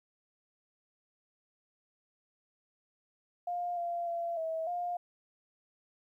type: tone with pitch steps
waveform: sine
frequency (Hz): 705 / 690 / 682 / 647 / 706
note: F5 / F5 / F5 / E5 / F5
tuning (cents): +16 / -21 / -41 / -32 / +19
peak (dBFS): -32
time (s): 3.47-4.97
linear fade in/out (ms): 5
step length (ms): 300
effects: 12-bit